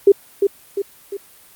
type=tone with echo; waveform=sine; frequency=398.1 Hz; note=G4; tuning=27 cents sharp; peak=-5 dBFS; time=0.07-0.12 s; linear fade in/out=5 ms; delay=350 ms; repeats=3; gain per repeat=-6 dB; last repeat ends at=1.17 s; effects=white hiss -47 dBFS RMS until 1.55 s + Opus 32 kbps